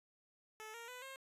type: tone with pitch steps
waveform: 10% pulse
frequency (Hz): 434.5 / 465.7 / 499.1 / 534.9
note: A4 / A#4 / B4 / C5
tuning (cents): -22 / -2 / +18 / +38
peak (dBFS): -40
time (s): 0.6-1.16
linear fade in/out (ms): 0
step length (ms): 140
effects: resampled to 32000 Hz